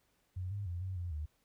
sine tone with pitch steps, 91.6 / 101.2 / 87.3 / 93.9 / 87.8 / 75.9 Hz, F#2 / G#2 / F2 / F#2 / F2 / D#2, -17 / -44 / 0 / +26 / +10 / -42 cents, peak -36 dBFS, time 0.36-1.26 s, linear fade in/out 10 ms, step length 150 ms, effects pink hiss -75 dBFS RMS until 1.44 s

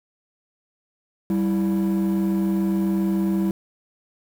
triangle tone pair together, 194.68 / 329.6 Hz, G3 / E4, -12 / 0 cents, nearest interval major sixth, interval 912 cents, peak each -17 / -21 dBFS, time 1.3-3.51 s, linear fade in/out 2 ms, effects tanh soft clip ceiling -14 dBFS + 7-bit

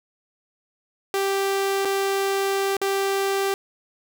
sawtooth tone with dropouts, 392 Hz, G4, in tune, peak -17 dBFS, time 1.14-3.54 s, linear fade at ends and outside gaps 1 ms, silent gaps 1.849-1.853 / 2.768-2.815 s, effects 8-bit

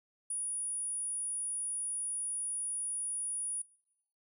sine tone, 9710 Hz, D#9, 43 cents flat, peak -33 dBFS, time 0.3-3.62 s, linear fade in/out 5 ms, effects noise-tail reverb RT60 0.8 s tail -23 dB re dry

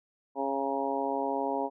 harmonic tone with a mistuned harmonic, 137.5 Hz, C#3, 14 cents flat, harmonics 2 / 3 / 4 / 5 / 6 / 7, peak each -35 / -35 / -35 / -35 / -35 / -35 dBFS, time 0.35-1.7 s, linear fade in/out 50 ms, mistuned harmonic 7, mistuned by -29 cents, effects none

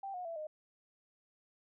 sine tone with pitch steps, 784 / 723.1 / 666.9 / 615.1 Hz, G5 / F#5 / E5 / D#5, 0 / -40 / +20 / -20 cents, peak -39 dBFS, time 0.03-0.47 s, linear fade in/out 5 ms, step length 110 ms, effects none

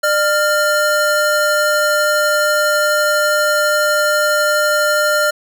square tone pair together, 600.4 / 1396.9 Hz, D5 / F6, +38 / 0 cents, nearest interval octave + minor third, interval 1462 cents, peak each -16 dBFS, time 0.03-5.31 s, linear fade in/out 10 ms, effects none

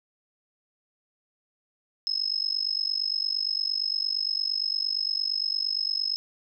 sine tone with amplitude modulation, 5170 Hz, E8, 34 cents flat, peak -21 dBFS, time 2.07-6.16 s, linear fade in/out 0 ms, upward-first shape sine, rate 48.7 Hz, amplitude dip 95%, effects none

